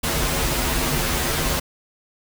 pink noise with comb filter, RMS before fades -22 dBFS, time 0.03-1.6 s, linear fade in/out 10 ms, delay 10 ms, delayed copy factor -0.9, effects none

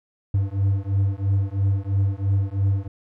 triangle beating tone pair, 96.8 / 99.8 Hz, G2 / G2, -21 / +32 cents, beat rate 3 Hz, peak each -20 dBFS, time 0.34-2.88 s, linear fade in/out 5 ms, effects none

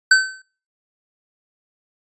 square tone with exponential decay, 1534 Hz, G6, 38 cents flat, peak -7 dBFS, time 0.11-0.42 s, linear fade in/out 5 ms, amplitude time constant 66 ms, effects noise-tail reverb RT60 0.4 s tail -21 dB re dry + resampled to 22050 Hz

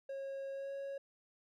triangle tone with pitch glide, 545 to 552 Hz, C#5 to C#5, -29 to -7 cents, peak -38 dBFS, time 0.09-0.98 s, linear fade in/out 5 ms, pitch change +22 cents, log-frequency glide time 0.52-0.72 s, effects none

